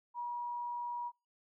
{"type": "tone", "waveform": "sine", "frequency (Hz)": 961, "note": "B5", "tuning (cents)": -48, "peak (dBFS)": -36, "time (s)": [0.14, 1.12], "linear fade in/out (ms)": 50, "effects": ["noise-tail reverb RT60 0.3 s tail -26 dB re dry"]}